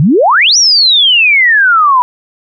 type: exponential two-way sweep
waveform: sine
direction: up then down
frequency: 130.81 to 5920 to 966 Hz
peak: -4 dBFS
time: 0-2.02 s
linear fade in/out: 0 ms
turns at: 0.57 s
effects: none